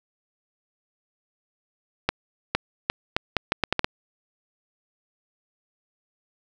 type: accelerating click train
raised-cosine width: 0.3 ms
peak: -4 dBFS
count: 10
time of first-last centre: 2.09-3.845 s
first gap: 460 ms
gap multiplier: 0.76
effects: none